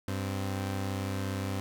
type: tone pair together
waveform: sawtooth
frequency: 97.32 / 259.8 Hz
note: G2 / C4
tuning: -12 / -12 cents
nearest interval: octave + perfect fourth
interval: 1700 cents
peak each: -28 / -34 dBFS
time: 0.08-1.6 s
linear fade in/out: 0 ms
effects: none